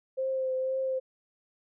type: tone with vibrato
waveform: sine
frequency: 523.3 Hz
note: C5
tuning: in tune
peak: -27 dBFS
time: 0.17-1 s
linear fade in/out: 20 ms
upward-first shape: triangle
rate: 2 Hz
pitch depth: 22 cents each way
effects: none